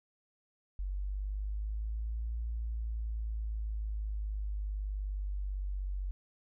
sine exponential two-way sweep, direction up then down, 47.08 to 57 to 47.08 Hz, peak -33 dBFS, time 0.79-6.11 s, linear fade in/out 0 ms, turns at 2.37 s, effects none

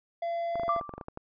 triangle tone, 680 Hz, F5, 46 cents flat, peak -27 dBFS, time 0.22-0.8 s, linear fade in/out 5 ms
clicks, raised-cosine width 1 ms, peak -24 dBFS, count 12, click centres 0.556 / 0.597 / 0.634 / 0.681 / 0.763 / 0.812 / 0.893 / 0.938 / 0.98 / 1.012 / 1.084 / 1.174 s
sine tone with exponential decay, 1174.7 Hz, D6, in tune, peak -22 dBFS, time 0.69-1.04 s, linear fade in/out 2 ms, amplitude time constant 74 ms
effects resampled to 11025 Hz

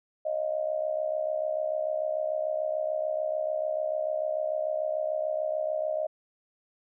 sine tone with amplitude modulation, 622.3 Hz, D#5, in tune, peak -23 dBFS, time 0.25-6.07 s, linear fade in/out 10 ms, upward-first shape sine, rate 66.8 Hz, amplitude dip 80%, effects none

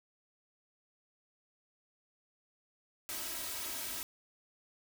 white noise with comb filter, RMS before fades -40 dBFS, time 3.09-4.03 s, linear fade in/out 0 ms, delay 3.1 ms, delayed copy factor +0.95, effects none

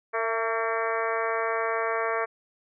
harmonic tone with a mistuned harmonic, 226.9 Hz, A#3, 47 cents flat, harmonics 2 / 3 / 4 / 5 / 6 / 7 / 8 / 9 / 10, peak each -30 / -31 / -36 / -31 / -35 / -36 / -35 / -39 / -39 dBFS, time 0.13-2.26 s, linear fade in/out 20 ms, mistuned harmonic 3, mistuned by -28 cents, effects none

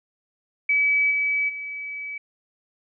sine tone with level steps, 2288 Hz, D7, 46 cents flat, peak -17 / -20 / -30 dBFS, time 0.69-2.18 s, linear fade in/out 5 ms, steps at 1.1 / 1.48 s, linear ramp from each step 20 ms, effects none

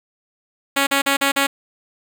5% pulse tone bursts, 277.2 Hz, C#4, in tune, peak -4 dBFS, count 5, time 0.76-1.47 s, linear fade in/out 10 ms, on 110 ms, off 40 ms, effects none

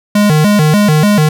square tone with vibrato, 178.1 Hz, F3, 34 cents sharp, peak -7 dBFS, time 0.15-1.29 s, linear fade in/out 5 ms, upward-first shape square, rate 3.4 Hz, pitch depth 260 cents each way, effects none

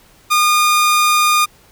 sawtooth tone, 1218 Hz, D#6, 37 cents flat, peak -7 dBFS, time 0.3-1.46 s, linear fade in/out 20 ms, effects pink hiss -49 dBFS RMS until 1.71 s

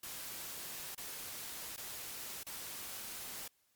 white noise with dropouts, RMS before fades -45 dBFS, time 0.03-3.48 s, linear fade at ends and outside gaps 5 ms, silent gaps 0.949-0.977 / 1.764-1.776 / 2.433-2.465 s, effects white hiss -75 dBFS RMS until 3.75 s + Opus 48 kbps

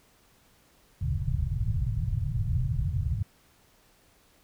white low-pass noise, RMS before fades -28 dBFS, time 1.01-3.23 s, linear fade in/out 5 ms, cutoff 140 Hz, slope 48 dB/octave, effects pink hiss -62 dBFS RMS until 4.43 s

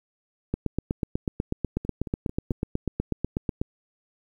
two click trains, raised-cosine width 3 ms, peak -21 / -12 dBFS, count 4 / 26, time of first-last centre 1.85-2.517 / 0.54-3.615 s, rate 4.5 / 8.13 Hz, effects 9-bit

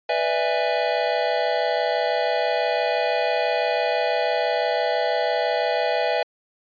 square chord, E dominant seventh, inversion second, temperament just, 494.4 / 593.3 / 659.3 / 824.1 Hz, B4 / D5 / E5 / G#5, +2 / +18 / 0 / -14 cents, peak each -27 / -27 / -25 / -27 dBFS, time 0.09-6.23 s, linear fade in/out 5 ms, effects resampled to 11025 Hz

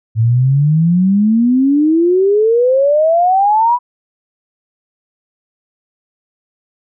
sine exponential sweep, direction up, 108.8 to 994 Hz, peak -8 dBFS, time 0.15-3.79 s, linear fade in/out 50 ms, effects none

